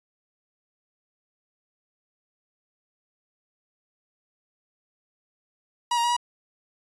45% pulse tone with pitch steps, 961 / 939 / 958 / 965 Hz, B5 / A#5 / A#5 / B5, -48 / +12 / +47 / -40 cents, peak -21 dBFS, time 5.91-6.166 s, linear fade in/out 5 ms, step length 64 ms, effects resampled to 24000 Hz

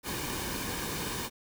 pink noise with comb filter, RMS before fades -35 dBFS, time 0.03-1.3 s, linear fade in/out 50 ms, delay 1.5 ms, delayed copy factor -0.55, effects none

